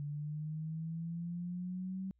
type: exponential sweep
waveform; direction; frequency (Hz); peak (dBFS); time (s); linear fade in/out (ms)
sine; up; 144.4 to 192; -37; 0-2.11; 0
effects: added 60 Hz sine -70 dBFS peak until 2.19 s